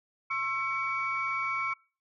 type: tone cluster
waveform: sine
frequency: 1078 / 1334 / 2259 Hz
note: C#6 / E6 / C#7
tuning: -49 / +20 / +32 cents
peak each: -33 / -33 / -31 dBFS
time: 0.3-1.74 s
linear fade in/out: 10 ms
effects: noise-tail reverb RT60 0.4 s tail -26 dB re dry + tanh soft clip ceiling -21 dBFS